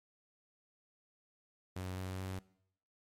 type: tone with pitch steps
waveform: sawtooth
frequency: 92.5 / 93.36 / 94.23 Hz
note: F#2 / F#2 / F#2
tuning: 0 / +16 / +32 cents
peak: -35 dBFS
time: 1.76-2.39 s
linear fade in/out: 5 ms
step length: 210 ms
effects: noise-tail reverb RT60 0.7 s tail -21 dB re dry + MP3 64 kbps